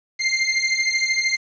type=beating tone pair; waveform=sawtooth; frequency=2093 / 2106 Hz; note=C7 / C7; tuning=0 / +11 cents; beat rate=13 Hz; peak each=-18 dBFS; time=0.19-1.37 s; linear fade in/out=20 ms; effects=resampled to 16000 Hz + 8-bit